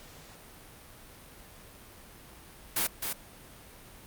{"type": "noise with echo", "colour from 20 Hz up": "white", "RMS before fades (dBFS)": -28, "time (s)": [2.76, 2.87], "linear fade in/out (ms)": 5, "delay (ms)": 260, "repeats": 1, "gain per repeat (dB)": -5, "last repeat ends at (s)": 3.13, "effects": ["pink hiss -51 dBFS RMS until 4.06 s", "Opus 48 kbps"]}